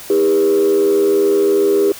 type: tone with frequency modulation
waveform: sine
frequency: 401.9 Hz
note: G4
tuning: 43 cents sharp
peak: -9 dBFS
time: 0.1-1.92 s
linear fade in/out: 2 ms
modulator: 82.4 Hz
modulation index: 0.7
effects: tanh soft clip ceiling -7 dBFS + white hiss -34 dBFS RMS until 1.99 s